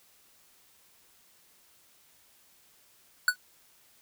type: tone with exponential decay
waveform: square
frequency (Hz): 1480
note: F#6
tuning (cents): 0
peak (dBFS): -17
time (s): 3.28-3.36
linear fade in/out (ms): 2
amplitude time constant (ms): 16
effects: white hiss -62 dBFS RMS until 4.01 s

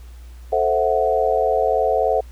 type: chord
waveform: sine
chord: F# half-diminished seventh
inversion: first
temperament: equal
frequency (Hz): 440 / 523.3 / 659.3 / 740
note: A4 / C5 / E5 / F#5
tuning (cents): 0 / 0 / 0 / 0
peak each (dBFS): -21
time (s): 0.52-2.21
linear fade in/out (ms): 10
effects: added 60 Hz sine -36 dBFS peak until 2.31 s + pink hiss -53 dBFS RMS until 2.31 s

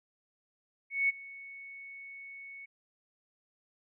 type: tone with ADSR envelope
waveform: sine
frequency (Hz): 2215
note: C#7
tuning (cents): -2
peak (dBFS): -23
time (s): 0.9-2.66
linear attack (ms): 190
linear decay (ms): 21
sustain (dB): -21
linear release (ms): 14
effects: none

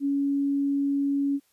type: tone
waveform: sine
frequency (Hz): 280.2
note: C#4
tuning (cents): +19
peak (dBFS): -22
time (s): 0-1.4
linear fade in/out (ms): 50
effects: white hiss -67 dBFS RMS until 1.52 s + resampled to 32000 Hz

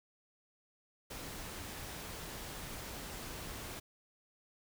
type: noise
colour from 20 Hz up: pink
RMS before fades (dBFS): -45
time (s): 1.1-3.8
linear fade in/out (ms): 10
effects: none

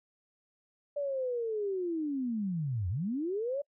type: linear two-way sweep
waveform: sine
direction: down then up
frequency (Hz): 584 to 83.4 to 584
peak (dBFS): -30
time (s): 0.96-3.62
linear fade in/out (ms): 10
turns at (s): 2.89
effects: noise-tail reverb RT60 0.1 s tail -24 dB re dry

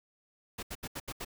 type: noise bursts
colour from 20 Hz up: pink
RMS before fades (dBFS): -39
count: 6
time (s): 0.58-1.249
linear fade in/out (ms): 10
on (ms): 49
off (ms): 75
effects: none

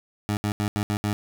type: tone bursts at uneven times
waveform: 20% pulse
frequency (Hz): 103.83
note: G#2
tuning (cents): 0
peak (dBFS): -18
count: 6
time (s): 0.29-0.37 / 0.44-0.52 / 0.6-0.68 / 0.76-0.83 / 0.9-0.97 / 1.04-1.13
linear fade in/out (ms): 0
effects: none

